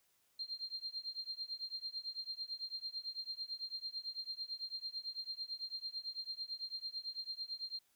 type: tone with tremolo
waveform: sine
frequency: 4186 Hz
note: C8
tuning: in tune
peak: -37 dBFS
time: 0.39-7.79 s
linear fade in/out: 5 ms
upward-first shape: triangle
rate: 9 Hz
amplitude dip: 100%
effects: white hiss -75 dBFS RMS until 7.95 s